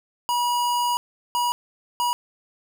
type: tone bursts at uneven times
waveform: square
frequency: 967 Hz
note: B5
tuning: 37 cents flat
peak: -21 dBFS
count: 3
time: 0.29-0.97 / 1.35-1.52 / 2-2.13 s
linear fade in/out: 0 ms
effects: 8-bit